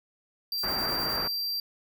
square tone, 4711 Hz, D8, 5 cents sharp, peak -29 dBFS, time 0.52-1.6 s, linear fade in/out 2 ms
violet noise bursts, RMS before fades -42 dBFS, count 6, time 0.58-1.162 s, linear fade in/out 0 ms, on 72 ms, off 30 ms
white low-pass noise, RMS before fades -34 dBFS, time 0.63-1.28 s, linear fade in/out 10 ms, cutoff 1600 Hz, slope 24 dB/octave
effects none

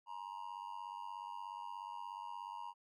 triangle tone with amplitude modulation, 947 Hz, A#5, 27 cents sharp, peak -38 dBFS, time 0.06-2.74 s, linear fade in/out 50 ms, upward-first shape sine, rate 96.8 Hz, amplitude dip 95%, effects none

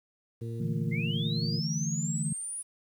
harmonic tone, 115.4 Hz, A#2, 17 cents flat, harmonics 1 / 2 / 3 / 4, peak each -34 / -43 / -44 / -44 dBFS, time 0.41-1.6 s, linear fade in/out 10 ms
sine chord, D suspended second, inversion none, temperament equal, 146.83 / 164.81 / 220 Hz, D3 / E3 / A3, 0 / 0 / 0 cents, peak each -33 / -32 / -36 dBFS, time 0.6-2.33 s, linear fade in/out 5 ms
sine linear sweep, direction up, 2019 to 9920 Hz, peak -34 dBFS, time 0.91-2.63 s, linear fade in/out 20 ms
effects 10-bit

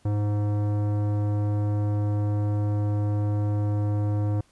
sine tone with tanh clipping, 103.8 Hz, G#2, in tune, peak -24 dBFS, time 0.05-4.41 s, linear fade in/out 5 ms, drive 16 dB, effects pink hiss -62 dBFS RMS until 4.51 s + resampled to 24000 Hz

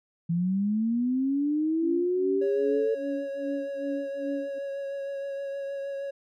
sine linear sweep, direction up, 164.81 to 451 Hz, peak -23 dBFS, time 0.29-2.95 s, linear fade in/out 10 ms
sine tone with tremolo, 282.2 Hz, C#4, 31 cents sharp, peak -28 dBFS, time 1.82-4.59 s, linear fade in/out 10 ms, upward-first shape sine, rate 2.5 Hz, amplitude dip 100%
triangle tone with vibrato, 554 Hz, C#5, 1 cent flat, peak -29 dBFS, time 2.41-6.11 s, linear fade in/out 10 ms, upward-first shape triangle, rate 6.4 Hz, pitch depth 18 cents each way
effects none

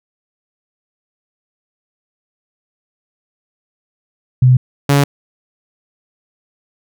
sine / sawtooth tone pair in turn, 127 / 141.57 Hz, B2 / C#3, +49 / +37 cents, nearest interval major second, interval 188 cents, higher second, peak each -5 dBFS, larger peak neither, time 4.42-4.57 / 4.89-5.04 s, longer neither, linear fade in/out 5 ms, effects none

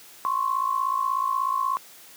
sine tone pair together, 1046.5 / 1103 Hz, C6 / C#6, 0 / -9 cents, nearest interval minor second, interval 91 cents, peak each -25 / -25 dBFS, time 0.25-1.77 s, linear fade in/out 0 ms, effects white hiss -48 dBFS RMS until 2.16 s + high-pass 150 Hz 12 dB/octave

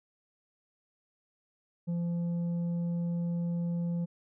sine tone with tanh clipping, 171.6 Hz, F3, 30 cents flat, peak -30 dBFS, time 1.87-4.06 s, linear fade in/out 20 ms, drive 5 dB, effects none

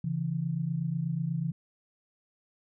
sine tone pair together, 138.2 / 166.4 Hz, C#3 / E3, -5 / +17 cents, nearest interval minor third, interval 322 cents, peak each -32 / -30 dBFS, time 0.04-1.52 s, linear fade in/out 5 ms, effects none

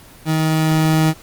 30% pulse tone with level ramp, 157.8 Hz, D#3, 25 cents sharp, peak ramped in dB -12 to -9 dBFS, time 0.25-1.14 s, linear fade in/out 50 ms, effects pink hiss -43 dBFS RMS until 1.22 s + Opus 24 kbps

